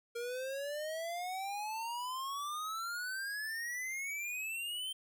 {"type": "exponential sweep", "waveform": "square", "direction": "up", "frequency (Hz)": [466.2, 3136], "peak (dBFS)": -38, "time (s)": [0.15, 4.93], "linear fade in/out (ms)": 10, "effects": []}